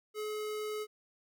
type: tone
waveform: square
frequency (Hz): 425.8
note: G#4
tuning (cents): +43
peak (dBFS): -36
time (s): 0.14-0.87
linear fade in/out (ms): 50
effects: none